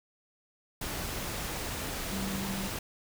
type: tone in noise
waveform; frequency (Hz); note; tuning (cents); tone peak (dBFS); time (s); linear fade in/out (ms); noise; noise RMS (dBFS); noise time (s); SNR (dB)
sine; 194.3; G3; -15; -34; 2.12-2.68; 5; pink; -36; 0.81-2.79; -1
effects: none